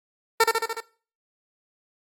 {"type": "tone with echo", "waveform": "15% pulse", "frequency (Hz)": 453.3, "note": "A#4", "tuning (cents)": -48, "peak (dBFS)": -8, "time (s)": [0.4, 0.44], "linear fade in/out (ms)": 5, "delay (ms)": 73, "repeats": 5, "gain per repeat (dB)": -3, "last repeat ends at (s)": 0.805, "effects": ["noise-tail reverb RT60 0.4 s tail -19 dB re dry", "AAC 48 kbps"]}